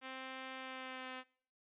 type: tone with pitch glide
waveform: 5% pulse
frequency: 261.9 to 257.3 Hz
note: C4 to C4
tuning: +2 to -29 cents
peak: -33 dBFS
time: 0.01-1.24 s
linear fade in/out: 50 ms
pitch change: -31 cents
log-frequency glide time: 0.55-1.13 s
effects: noise-tail reverb RT60 0.5 s tail -21 dB re dry + resampled to 8000 Hz